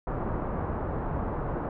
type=low-pass noise; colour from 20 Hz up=pink; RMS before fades=-31 dBFS; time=0.07-1.69 s; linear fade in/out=2 ms; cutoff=1200 Hz; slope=24 dB/octave; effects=none